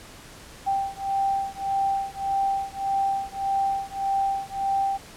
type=beating tone pair; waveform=sine; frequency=784 / 785.7 Hz; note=G5 / G5; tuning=0 / +4 cents; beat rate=1.7 Hz; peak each=-26 dBFS; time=0.66-4.98 s; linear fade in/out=20 ms; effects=pink hiss -45 dBFS RMS until 5.16 s + low-pass 11000 Hz 12 dB/octave